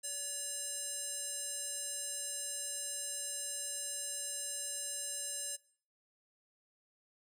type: tone with band-pass filter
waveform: square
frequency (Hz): 571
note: D5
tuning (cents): -49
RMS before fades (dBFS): -40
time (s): 0.03-5.57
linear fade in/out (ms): 20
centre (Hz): 8400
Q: 4.3
effects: noise-tail reverb RT60 0.5 s tail -22 dB re dry